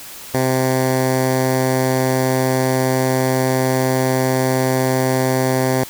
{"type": "tone with notch filter", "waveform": "10% pulse", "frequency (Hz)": 130, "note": "C3", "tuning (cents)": -11, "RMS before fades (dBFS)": -17, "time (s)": [0.34, 5.84], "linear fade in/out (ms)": 5, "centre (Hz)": 3000, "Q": 1.3, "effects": ["white hiss -35 dBFS RMS until 5.89 s"]}